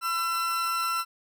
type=tone pair together; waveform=40% pulse; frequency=1009 / 1346.9 Hz; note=B5 / E6; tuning=+37 / +37 cents; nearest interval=perfect fourth; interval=500 cents; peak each=-37 / -25 dBFS; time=0.01-1.05 s; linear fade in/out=50 ms; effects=none